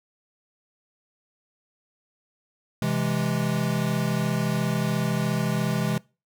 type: chord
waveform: square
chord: C augmented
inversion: none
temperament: equal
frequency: 130.81 / 164.81 / 207.7 Hz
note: C3 / E3 / G#3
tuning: 0 / 0 / 0 cents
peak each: -28 dBFS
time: 2.82-5.98 s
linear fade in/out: 2 ms
effects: noise-tail reverb RT60 0.3 s tail -23 dB re dry